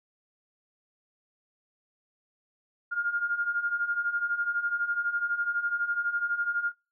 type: beating tone pair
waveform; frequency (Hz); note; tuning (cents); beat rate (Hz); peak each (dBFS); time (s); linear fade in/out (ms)
sine; 1405 / 1417; F6 / F6; +10 / +25; 12; -32 / -28; 2.91-6.72; 20
effects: noise-tail reverb RT60 0.3 s tail -25 dB re dry